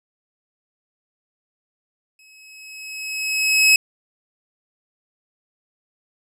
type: tone with exponential growth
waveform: sawtooth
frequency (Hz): 2565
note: E7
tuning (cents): -48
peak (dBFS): -6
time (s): 2.19-3.76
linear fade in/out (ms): 2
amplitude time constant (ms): 340
effects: low-pass 12000 Hz 12 dB/octave